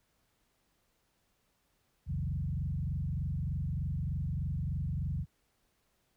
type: tone with frequency modulation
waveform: sine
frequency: 110 Hz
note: A2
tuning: in tune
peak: -31 dBFS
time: 2.06-5.26 s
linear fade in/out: 50 ms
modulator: 23.3 Hz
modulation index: 2.3
effects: pink hiss -75 dBFS RMS until 6.16 s